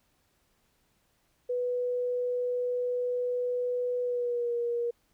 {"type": "tone with pitch glide", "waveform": "sine", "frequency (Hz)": [493.2, 474.5], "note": ["B4", "A#4"], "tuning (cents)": [-2, 31], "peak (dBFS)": -27, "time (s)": [1.49, 4.91], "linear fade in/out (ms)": 10, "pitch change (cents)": -67, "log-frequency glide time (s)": [4.02, 4.53], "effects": ["pink hiss -71 dBFS RMS until 5.13 s"]}